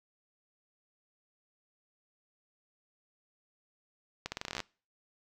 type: accelerating click train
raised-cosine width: 0.2 ms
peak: -18 dBFS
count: 13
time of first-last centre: 4.26-4.603 s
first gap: 60 ms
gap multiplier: 0.85
effects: noise-tail reverb RT60 0.4 s tail -25 dB re dry